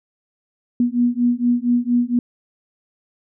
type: beating tone pair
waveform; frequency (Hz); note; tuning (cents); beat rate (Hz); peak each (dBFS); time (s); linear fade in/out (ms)
sine; 240 / 244.3; B3 / B3; -49 / -19; 4.3; -18; 0.8-2.19; 2
effects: none